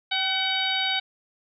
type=harmonic tone with a mistuned harmonic; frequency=755 Hz; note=F#5; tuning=35 cents sharp; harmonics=1 / 2 / 3 / 4 / 5 / 6; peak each=-31 / -31 / -30 / -29 / -27 / -36 dBFS; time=0.11-1 s; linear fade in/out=10 ms; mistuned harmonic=1; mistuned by=+38 cents; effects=none